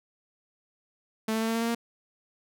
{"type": "tone with pitch steps", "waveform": "sawtooth", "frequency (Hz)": [220, 222.2, 224.4, 226.6, 228.8, 231.1, 233.4], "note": ["A3", "A3", "A3", "A#3", "A#3", "A#3", "A#3"], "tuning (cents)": [0, 17, 34, -49, -32, -15, 2], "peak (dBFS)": -22, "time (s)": [1.28, 1.749], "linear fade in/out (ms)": 5, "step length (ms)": 67, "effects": []}